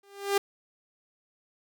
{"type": "tone with exponential growth", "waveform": "sawtooth", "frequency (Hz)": 399.2, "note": "G4", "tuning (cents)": 32, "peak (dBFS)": -16, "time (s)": [0.03, 0.38], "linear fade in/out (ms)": 5, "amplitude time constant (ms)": 74, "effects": []}